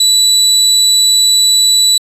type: tone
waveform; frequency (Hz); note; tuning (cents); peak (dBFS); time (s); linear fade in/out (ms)
30% pulse; 3951; B7; 0; -4; 0-1.98; 5
effects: resampled to 32000 Hz